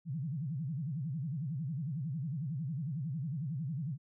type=tone with vibrato; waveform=sine; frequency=146.83 Hz; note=D3; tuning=in tune; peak=-34 dBFS; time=0.05-3.98 s; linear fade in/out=50 ms; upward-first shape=sine; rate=11 Hz; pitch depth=280 cents each way; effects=none